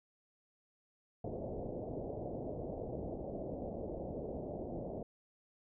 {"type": "low-pass noise", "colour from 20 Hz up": "white", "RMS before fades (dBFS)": -42, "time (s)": [1.24, 5.03], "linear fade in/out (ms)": 5, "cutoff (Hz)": 670, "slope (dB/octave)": 48, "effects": []}